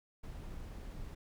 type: noise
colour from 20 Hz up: brown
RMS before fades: -45 dBFS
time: 0.23-1.15 s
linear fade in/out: 10 ms
effects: none